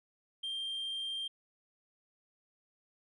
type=tone; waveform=sine; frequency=3178 Hz; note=G7; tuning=23 cents sharp; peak=-33 dBFS; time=0.43-1.28 s; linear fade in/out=10 ms; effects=tanh soft clip ceiling -34 dBFS